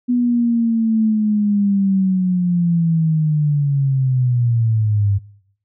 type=linear sweep; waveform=sine; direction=down; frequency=246.9 to 98 Hz; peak=-13 dBFS; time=0.08-5.19 s; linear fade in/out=20 ms; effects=noise-tail reverb RT60 0.7 s tail -23 dB re dry